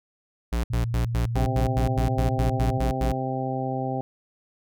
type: tone bursts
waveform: square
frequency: 58.27 Hz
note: A#1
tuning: in tune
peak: -23 dBFS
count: 13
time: 0.52-3.124 s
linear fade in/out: 10 ms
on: 120 ms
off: 87 ms
type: tone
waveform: sine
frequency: 116.54 Hz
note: A#2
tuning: in tune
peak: -25 dBFS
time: 0.7-2.78 s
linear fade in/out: 5 ms
type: harmonic tone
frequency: 130.81 Hz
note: C3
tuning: in tune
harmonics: 1 / 2 / 3 / 4 / 5 / 6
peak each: -30 / -31 / -35 / -34 / -35 / -31 dBFS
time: 1.36-4.01 s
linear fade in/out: 0 ms
effects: none